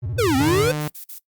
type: tone with vibrato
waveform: triangle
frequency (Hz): 103.83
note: G#2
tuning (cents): 0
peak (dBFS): -22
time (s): 0.02-0.7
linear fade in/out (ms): 20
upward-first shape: square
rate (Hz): 14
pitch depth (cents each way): 270
type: exponential two-way sweep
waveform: square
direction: down then up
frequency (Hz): 523.3 to 254.4 to 523.3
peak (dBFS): -17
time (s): 0.18-0.72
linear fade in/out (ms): 10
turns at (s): 0.36
type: tone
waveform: sawtooth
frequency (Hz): 150.4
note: D3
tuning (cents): +42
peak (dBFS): -19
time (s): 0.4-0.88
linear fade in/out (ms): 5
type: noise bursts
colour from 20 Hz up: violet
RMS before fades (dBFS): -36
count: 3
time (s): 0.8-1.188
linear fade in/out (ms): 10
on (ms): 100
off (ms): 44
effects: noise-tail reverb RT60 0.1 s tail -20 dB re dry + Opus 48 kbps